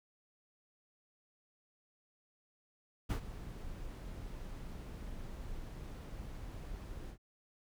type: noise with ADSR envelope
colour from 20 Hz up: brown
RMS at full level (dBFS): -30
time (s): 3.09-7.18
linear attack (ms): 20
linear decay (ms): 89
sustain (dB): -15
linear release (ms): 90
effects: none